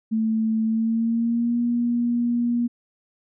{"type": "tone with pitch glide", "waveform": "sine", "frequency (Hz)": [221.3, 238.6], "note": ["A3", "A#3"], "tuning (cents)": [10, 41], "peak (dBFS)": -19, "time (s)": [0.11, 2.68], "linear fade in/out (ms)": 20, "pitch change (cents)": 131, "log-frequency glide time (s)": [0.64, 1.59], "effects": []}